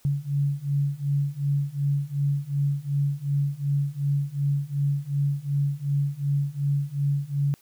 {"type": "beating tone pair", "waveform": "sine", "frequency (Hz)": [140.4, 143.1], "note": ["C#3", "D3"], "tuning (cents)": [22, -45], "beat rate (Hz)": 2.7, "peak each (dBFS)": [-26, -25], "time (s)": [0.05, 7.54], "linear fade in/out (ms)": 0, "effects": ["white hiss -59 dBFS RMS until 7.61 s"]}